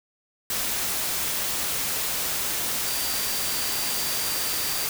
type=tone in noise; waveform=sine; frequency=4699 Hz; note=D8; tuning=in tune; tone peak=-34 dBFS; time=2.86-4.86 s; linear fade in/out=2 ms; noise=white; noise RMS=-27 dBFS; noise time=0.5-4.89 s; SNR=-10 dB; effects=none